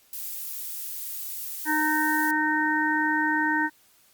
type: noise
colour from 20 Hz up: violet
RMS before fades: -34 dBFS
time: 0.13-2.31 s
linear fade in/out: 2 ms
type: harmonic tone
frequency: 307.1 Hz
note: D#4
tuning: 23 cents flat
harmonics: 1 / 3 / 5 / 6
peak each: -27 / -27 / -27 / -27 dBFS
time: 1.65-3.7 s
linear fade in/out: 50 ms
effects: white hiss -60 dBFS RMS until 4.13 s + Opus 48 kbps